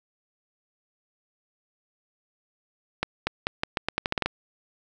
accelerating click train, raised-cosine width 0.3 ms, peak -8 dBFS, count 12, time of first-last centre 3.03-4.26 s, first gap 240 ms, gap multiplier 0.83, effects none

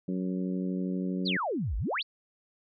harmonic tone, 92.5 Hz, F#2, in tune, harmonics 2 / 3 / 4 / 5 / 6, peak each -30 / -35 / -39 / -44 / -46 dBFS, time 0.08-1.37 s, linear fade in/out 5 ms
sine exponential two-way sweep, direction down then up, 4978 to 46.13 to 4978 Hz, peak -28 dBFS, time 1.25-2.03 s, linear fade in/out 20 ms, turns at 1.77 s
effects none

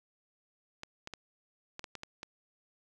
clicks, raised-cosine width 0.2 ms, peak -24 dBFS, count 8, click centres 0.834 / 1.074 / 1.137 / 1.794 / 1.842 / 1.953 / 2.034 / 2.231 s, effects none

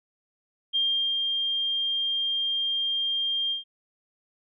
sine tone with ADSR envelope, 3200 Hz, G7, 35 cents sharp, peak -21 dBFS, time 0.73-3.64 s, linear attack 26 ms, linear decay 400 ms, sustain -3 dB, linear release 130 ms, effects none

